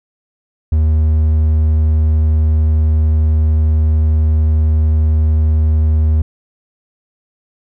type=tone; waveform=triangle; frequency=77.78 Hz; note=D#2; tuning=in tune; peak=-7 dBFS; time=0.72-6.22 s; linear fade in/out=5 ms; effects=none